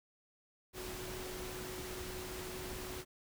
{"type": "tone in noise", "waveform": "sine", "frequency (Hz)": 368.4, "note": "F#4", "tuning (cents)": -7, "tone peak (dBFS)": -46, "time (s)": [0.73, 3.05], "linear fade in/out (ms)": 50, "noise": "pink", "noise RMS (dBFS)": -45, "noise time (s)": [0.73, 3.05], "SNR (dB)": -4, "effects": []}